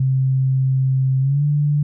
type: tone with pitch glide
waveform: sine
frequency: 132.2 to 146.69 Hz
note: C3 to D3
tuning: +18 to -2 cents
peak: -14 dBFS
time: 0-1.83 s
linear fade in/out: 5 ms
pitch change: +180 cents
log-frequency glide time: 1.2-1.44 s
effects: none